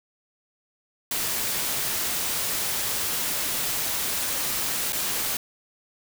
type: noise with dropouts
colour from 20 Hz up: white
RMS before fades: -27 dBFS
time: 1.11-5.37 s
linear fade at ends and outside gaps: 2 ms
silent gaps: 4.923-4.93 s
effects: none